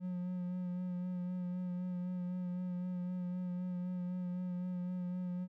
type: tone with vibrato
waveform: triangle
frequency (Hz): 180.1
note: F#3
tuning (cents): -46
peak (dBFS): -34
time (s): 0-5.48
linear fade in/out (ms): 50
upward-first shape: sine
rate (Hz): 3.9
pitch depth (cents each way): 21
effects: none